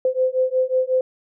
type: beating tone pair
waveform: sine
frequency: 512 / 517.5 Hz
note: C5 / C5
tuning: -38 / -19 cents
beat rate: 5.5 Hz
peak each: -20 dBFS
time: 0.05-1.01 s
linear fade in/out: 2 ms
effects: none